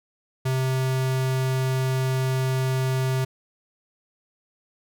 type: tone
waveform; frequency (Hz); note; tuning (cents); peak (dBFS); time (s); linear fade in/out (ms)
square; 130.81; C3; 0; -22; 0.45-3.25; 10
effects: none